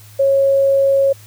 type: tone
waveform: sine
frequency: 548 Hz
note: C#5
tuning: 20 cents flat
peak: -10 dBFS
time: 0.19-1.13 s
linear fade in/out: 10 ms
effects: added 105 Hz sine -40 dBFS peak until 1.26 s + white hiss -45 dBFS RMS until 1.26 s